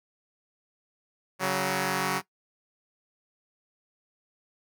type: tone pair together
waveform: 5% pulse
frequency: 140 / 186.88 Hz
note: C#3 / F#3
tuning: +18 / +18 cents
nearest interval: perfect fourth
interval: 500 cents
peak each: -19 / -16 dBFS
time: 1.39-2.22 s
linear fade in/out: 50 ms
effects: noise-tail reverb RT60 0.1 s tail -18 dB re dry